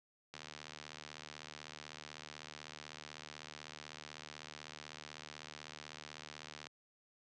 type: click train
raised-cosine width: 0.2 ms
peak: -29 dBFS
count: 482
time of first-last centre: 0.34-6.669 s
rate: 76 Hz
effects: high-pass 100 Hz 12 dB/octave + resampled to 24000 Hz